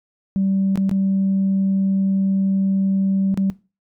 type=tone with dropouts; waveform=sine; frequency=193.6 Hz; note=G3; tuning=21 cents flat; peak=-15 dBFS; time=0.36-3.5 s; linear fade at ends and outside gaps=0 ms; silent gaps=0.757-0.775 / 0.894-0.913 / 3.343-3.375 s; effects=noise-tail reverb RT60 0.3 s tail -20 dB re dry + tanh soft clip ceiling -12 dBFS